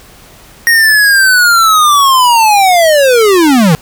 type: linear sweep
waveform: square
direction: down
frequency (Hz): 1874 to 146.83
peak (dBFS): -5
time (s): 0.67-3.75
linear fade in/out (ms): 0
effects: pink hiss -38 dBFS RMS until 3.81 s